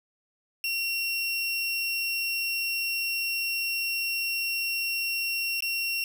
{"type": "tone with dropouts", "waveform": "30% pulse", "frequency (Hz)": 2735, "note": "F7", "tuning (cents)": -37, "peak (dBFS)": -24, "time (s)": [0.64, 6.04], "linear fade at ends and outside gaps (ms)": 1, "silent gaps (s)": [5.606, 5.623], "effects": []}